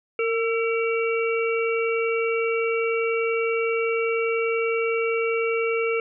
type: harmonic tone with a mistuned harmonic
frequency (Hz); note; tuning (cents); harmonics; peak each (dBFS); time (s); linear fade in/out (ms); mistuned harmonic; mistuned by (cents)
457.6; A#4; -32; 1 / 3 / 5 / 6; -22 / -31 / -29 / -33; 0.19-6; 2; 3; -45
effects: none